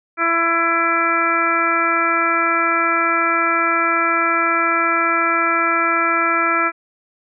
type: harmonic tone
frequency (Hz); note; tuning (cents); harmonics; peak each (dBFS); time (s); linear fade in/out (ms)
334.5; E4; +25; 1 / 2 / 3 / 4 / 5 / 6 / 7; -25 / -26 / -27 / -17 / -24 / -26 / -22; 0.17-6.72; 50
effects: none